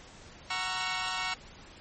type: chord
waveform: 15% pulse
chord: F# dominant seventh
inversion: none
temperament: equal with one note detuned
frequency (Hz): 740 / 932.3 / 1108.7 / 1339.2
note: F#5 / A#5 / C#6 / E6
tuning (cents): 0 / 0 / 0 / +27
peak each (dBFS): -30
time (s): 0.5-1.34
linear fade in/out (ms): 5
effects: pink hiss -51 dBFS RMS until 1.8 s + MP3 32 kbps